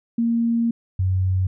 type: tone pair in turn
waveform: sine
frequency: 232.2 / 93.43 Hz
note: A#3 / F#2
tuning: -7 / +17 cents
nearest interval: octave + major third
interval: 1576 cents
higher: first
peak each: -17 dBFS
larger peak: neither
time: 0.18-0.71 / 0.99-1.47 s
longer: first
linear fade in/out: 5 ms
effects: none